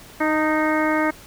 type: harmonic tone with a mistuned harmonic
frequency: 310 Hz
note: D#4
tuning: 6 cents flat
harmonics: 1 / 2 / 3 / 4 / 5 / 6 / 7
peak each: -21 / -24 / -26 / -27 / -28 / -29 / -29 dBFS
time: 0.2-1.11 s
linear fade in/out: 10 ms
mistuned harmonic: 3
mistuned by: -24 cents
effects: pink hiss -44 dBFS RMS until 1.26 s